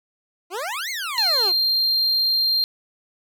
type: exponential two-way sweep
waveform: 20% pulse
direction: up then down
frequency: 329.3 to 2217 to 329.3 Hz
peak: -21 dBFS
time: 0.5-1.53 s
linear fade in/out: 50 ms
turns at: 0.9 s
type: tone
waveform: triangle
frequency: 4186 Hz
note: C8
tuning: in tune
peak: -16 dBFS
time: 1.18-2.64 s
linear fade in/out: 0 ms
effects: none